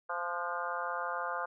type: harmonic tone with a mistuned harmonic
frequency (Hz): 173.7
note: F3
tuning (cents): -9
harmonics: 3 / 4 / 5 / 6 / 7 / 8 / 9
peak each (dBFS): -41 / -41 / -41 / -40 / -39 / -40 / -46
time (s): 0.09-1.46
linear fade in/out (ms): 10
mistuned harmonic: 8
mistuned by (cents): +46
effects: none